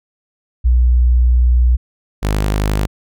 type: tone pair in turn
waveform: sine / sawtooth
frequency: 61 / 51.4 Hz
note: B1 / G#1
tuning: -21 / -17 cents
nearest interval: minor third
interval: 296 cents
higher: first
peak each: -8 / -10 dBFS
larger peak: first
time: 0.64-1.77 / 2.22-2.87 s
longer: first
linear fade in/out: 20 ms
effects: none